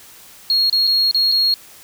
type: tone with dropouts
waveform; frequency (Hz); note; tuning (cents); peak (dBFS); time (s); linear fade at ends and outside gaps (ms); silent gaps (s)
sine; 4292; C8; +43; -11; 0.5-1.54; 1; 0.698-0.727 / 0.87-0.874 / 1.112-1.146 / 1.317-1.321
effects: tanh soft clip ceiling -10 dBFS + white hiss -43 dBFS RMS until 1.83 s